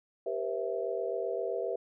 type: chord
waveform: sine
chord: C dominant seventh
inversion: second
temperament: equal with one note detuned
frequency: 392 / 475.7 / 523.3 / 659.3 Hz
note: G4 / Bb4 / C5 / E5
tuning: 0 / +35 / 0 / 0 cents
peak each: -36 / -35 / -38 / -36 dBFS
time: 0.26-1.76 s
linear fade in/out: 5 ms
effects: none